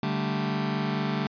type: chord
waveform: sawtooth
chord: D suspended fourth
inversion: none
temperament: just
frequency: 146.83 / 195.78 / 220.2 Hz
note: D3 / G3 / A3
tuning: 0 / -2 / +2 cents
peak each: -26 dBFS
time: 0.03-1.27 s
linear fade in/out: 2 ms
effects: resampled to 11025 Hz